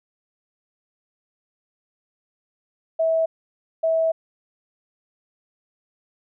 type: tone bursts at uneven times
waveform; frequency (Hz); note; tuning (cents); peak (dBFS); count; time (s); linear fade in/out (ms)
sine; 650; E5; -24; -17; 2; 2.99-3.26 / 3.83-4.12; 10
effects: none